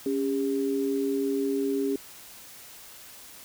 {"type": "tone pair together", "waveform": "sine", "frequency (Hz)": [277.2, 402.8], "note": ["C#4", "G4"], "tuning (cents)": [0, 47], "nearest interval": "tritone", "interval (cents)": 647, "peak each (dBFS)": -27, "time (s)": [0.06, 1.96], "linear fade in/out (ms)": 2, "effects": ["white hiss -47 dBFS RMS until 3.44 s"]}